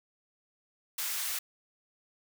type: high-pass noise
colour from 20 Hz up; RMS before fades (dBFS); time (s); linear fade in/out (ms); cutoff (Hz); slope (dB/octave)
white; -34; 0.98-1.39; 5; 1100; 12
effects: none